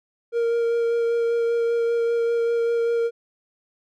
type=tone with vibrato; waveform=triangle; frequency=466.2 Hz; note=A#4; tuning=in tune; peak=-17 dBFS; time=0.32-3.11 s; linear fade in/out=50 ms; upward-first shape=sine; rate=5.1 Hz; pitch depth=11 cents each way; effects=none